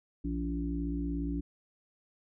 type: harmonic tone with a mistuned harmonic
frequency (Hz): 57.1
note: A#1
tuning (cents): -35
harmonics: 1 / 3 / 5 / 6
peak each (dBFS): -35 / -38 / -34 / -45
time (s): 0.24-1.41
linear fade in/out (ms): 10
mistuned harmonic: 1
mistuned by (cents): +53
effects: none